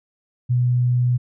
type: tone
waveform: sine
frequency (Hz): 123.47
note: B2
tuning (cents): 0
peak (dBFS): -15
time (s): 0.49-1.18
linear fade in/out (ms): 20
effects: none